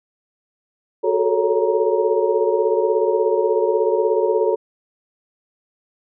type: tone cluster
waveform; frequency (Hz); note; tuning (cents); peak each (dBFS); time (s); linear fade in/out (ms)
sine; 369.3 / 430.2 / 446.7 / 557 / 939; F#4 / A4 / A4 / C#5 / A#5; -3 / -39 / +26 / +8 / +12; -21 / -20 / -21 / -22 / -27; 1.03-4.56; 20
effects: none